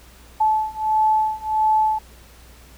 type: beating tone pair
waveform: sine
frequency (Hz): 866 / 867.5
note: A5 / A5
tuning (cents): -28 / -25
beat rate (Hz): 1.5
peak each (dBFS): -20 / -19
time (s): 0.4-1.99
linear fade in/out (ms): 10
effects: added 60 Hz sine -46 dBFS peak until 2.77 s + pink hiss -49 dBFS RMS until 2.77 s